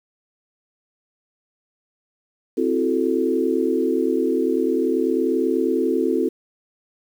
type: chord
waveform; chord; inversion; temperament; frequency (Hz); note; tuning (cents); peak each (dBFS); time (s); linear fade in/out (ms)
sine; F# half-diminished seventh; second; equal; 261.6 / 329.6 / 370 / 440; C4 / E4 / F#4 / A4; 0 / 0 / 0 / 0; -23; 2.57-6.29; 10
effects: 8-bit